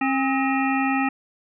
harmonic tone with a mistuned harmonic, 269 Hz, C4, 48 cents sharp, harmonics 1 / 3 / 5 / 7 / 9 / 10, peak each -22 / -25 / -29 / -29 / -31 / -33 dBFS, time 0.01-1.09 s, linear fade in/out 5 ms, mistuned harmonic 5, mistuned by -84 cents, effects none

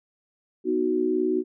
sine chord, B major, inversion none, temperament equal, 246.9 / 311.1 / 370 Hz, B3 / D#4 / F#4, 0 / 0 / 0 cents, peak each -29 / -26 / -23 dBFS, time 0.64-1.44 s, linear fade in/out 50 ms, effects none

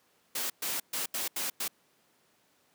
white noise bursts at uneven times, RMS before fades -33 dBFS, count 6, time 0.35-0.5 / 0.62-0.8 / 0.93-1.06 / 1.14-1.28 / 1.36-1.5 / 1.6-1.68 s, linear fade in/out 5 ms, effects pink hiss -68 dBFS RMS until 2.74 s + high-pass 200 Hz 12 dB/octave

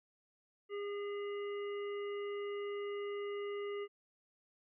harmonic tone, 407.2 Hz, G#4, 34 cents flat, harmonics 1 / 3 / 5 / 7, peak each -38 / -50 / -52 / -56 dBFS, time 0.69-3.88 s, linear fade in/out 50 ms, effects none

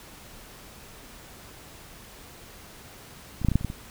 clicks, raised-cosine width 5 ms, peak -22 / -11 / -8 / -14 / -7 / -23 / -14 / -22 dBFS, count 8, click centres 3.416 / 3.448 / 3.486 / 3.517 / 3.556 / 3.611 / 3.647 / 3.701 s, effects pink hiss -47 dBFS RMS until 3.9 s

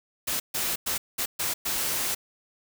white noise bursts at uneven times, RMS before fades -28 dBFS, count 6, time 0.27-0.4 / 0.54-0.76 / 0.86-0.98 / 1.18-1.26 / 1.39-1.54 / 1.65-2.15 s, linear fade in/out 10 ms, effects none

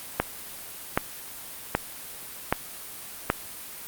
click train, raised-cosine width 0.5 ms, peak -5 dBFS, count 5, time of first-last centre 0.2-3.301 s, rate 1.29 Hz, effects white hiss -40 dBFS RMS until 3.87 s + Opus 32 kbps

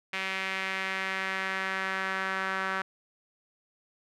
sawtooth tone with band-pass filter sweep, 190.8 Hz, G3, 47 cents flat, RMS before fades -32 dBFS, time 0.13-2.82 s, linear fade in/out 5 ms, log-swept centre 2300 to 1500 Hz, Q 2.4, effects none

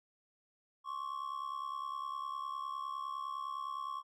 triangle ring-modulated tone, 1100 Hz, C#6, 14 cents flat, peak -33 dBFS, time 0.84-4.03 s, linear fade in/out 50 ms, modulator 34.9 Hz, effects none

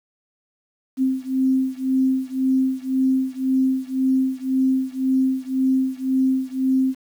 sine beating tone pair, 261.6 / 263.5 Hz, C4 / C4, 0 / +12 cents, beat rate 1.9 Hz, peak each -20 / -21 dBFS, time 0.97-6.95 s, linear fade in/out 50 ms, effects 8-bit

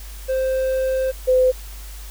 triangle / sine tone pair in turn, 523.3 / 511.3 Hz, C5 / C5, 0 / -40 cents, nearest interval unison, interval 40 cents, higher first, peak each -16 / -12 dBFS, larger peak second, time 0.28-1.12 / 1.27-1.52 s, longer first, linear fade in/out 20 ms, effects added 50 Hz sine -33 dBFS peak until 2.1 s + white hiss -42 dBFS RMS until 2.1 s

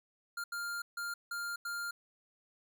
square tone bursts at uneven times, 1400 Hz, F6, 4 cents sharp, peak -37 dBFS, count 5, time 0.37-0.44 / 0.52-0.82 / 0.97-1.14 / 1.31-1.56 / 1.65-1.91 s, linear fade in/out 5 ms, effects none

